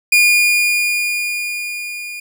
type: tone with level ramp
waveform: 40% pulse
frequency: 2430 Hz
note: D#7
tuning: 42 cents flat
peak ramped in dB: -7 to -26 dBFS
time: 0.12-2.2 s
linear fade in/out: 5 ms
effects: none